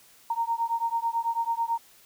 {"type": "beating tone pair", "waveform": "sine", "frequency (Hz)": [920, 929.1], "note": ["A#5", "A#5"], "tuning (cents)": [-23, -6], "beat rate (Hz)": 9.1, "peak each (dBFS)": -28, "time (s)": [0.3, 1.78], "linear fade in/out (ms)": 5, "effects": ["white hiss -56 dBFS RMS until 2.05 s"]}